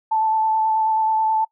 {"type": "tone with vibrato", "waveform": "sine", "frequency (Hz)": 878, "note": "A5", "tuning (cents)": -4, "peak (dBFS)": -16, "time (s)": [0.11, 1.45], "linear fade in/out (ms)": 10, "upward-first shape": "square", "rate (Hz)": 9.3, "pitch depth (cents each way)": 11, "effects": ["noise-tail reverb RT60 0.1 s tail -22 dB re dry"]}